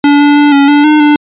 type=tone with pitch steps; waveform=square; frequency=287.9 / 290.2 / 291.8 / 280.2 / 291.1 / 303.2 / 296 Hz; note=D4 / D4 / D4 / C#4 / D4 / D#4 / D4; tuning=-34 / -21 / -11 / +19 / -15 / -45 / +14 cents; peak=-4 dBFS; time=0.04-1.16 s; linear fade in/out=2 ms; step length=160 ms; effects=resampled to 8000 Hz